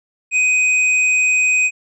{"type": "tone with tanh clipping", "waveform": "triangle", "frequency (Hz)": 2504, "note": "D#7", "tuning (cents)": 10, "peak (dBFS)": -14, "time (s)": [0.31, 1.71], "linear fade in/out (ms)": 50, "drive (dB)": 15, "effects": ["resampled to 22050 Hz"]}